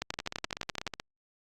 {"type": "two click trains", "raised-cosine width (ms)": 0.2, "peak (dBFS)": [-19, -14], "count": [15, 11], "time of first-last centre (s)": [[0.14, 0.999], [0.02, 0.867]], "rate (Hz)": [16.3, 11.8], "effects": ["Opus 48 kbps"]}